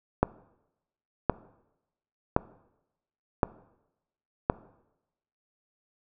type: click train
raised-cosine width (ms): 1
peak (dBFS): -6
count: 5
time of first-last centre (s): 0.23-4.499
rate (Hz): 0.937
effects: noise-tail reverb RT60 0.9 s tail -20 dB re dry